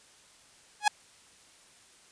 sawtooth tone with exponential growth, 836 Hz, G#5, 11 cents sharp, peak -13 dBFS, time 0.8-0.88 s, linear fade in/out 5 ms, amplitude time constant 16 ms, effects white hiss -58 dBFS RMS until 2.11 s + resampled to 22050 Hz

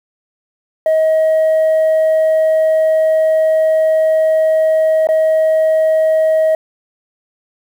sine tone with dropouts, 634 Hz, D#5, 32 cents sharp, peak -7 dBFS, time 0.86-6.55 s, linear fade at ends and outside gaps 2 ms, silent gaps 5.071-5.088 s, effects tanh soft clip ceiling -8 dBFS + 7-bit

